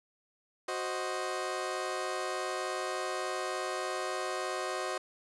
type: chord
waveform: 20% pulse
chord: C diminished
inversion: second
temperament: equal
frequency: 370 / 523.3 / 622.3 Hz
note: Gb4 / C5 / Eb5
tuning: 0 / 0 / 0 cents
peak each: -32 / -33 / -33 dBFS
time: 0.68-4.98 s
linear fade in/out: 5 ms
effects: resampled to 24000 Hz